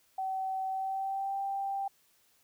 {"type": "tone with pitch glide", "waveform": "sine", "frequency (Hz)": [763, 786.7], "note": ["G5", "G5"], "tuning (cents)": [-47, 6], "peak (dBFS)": -31, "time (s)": [0.18, 1.88], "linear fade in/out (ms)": 5, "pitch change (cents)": 53, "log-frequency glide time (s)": [0.69, 1.37], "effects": ["white hiss -68 dBFS RMS until 2.43 s"]}